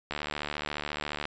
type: click train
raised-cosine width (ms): 0.3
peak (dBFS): -16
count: 86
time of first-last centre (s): 0.11-1.254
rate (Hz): 74.3
effects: resampled to 16000 Hz